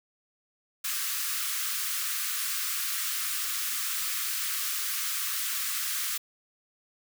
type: high-pass noise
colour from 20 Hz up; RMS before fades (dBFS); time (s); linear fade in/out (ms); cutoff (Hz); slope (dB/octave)
white; -31; 0.84-6.18; 10; 1100; 96
effects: none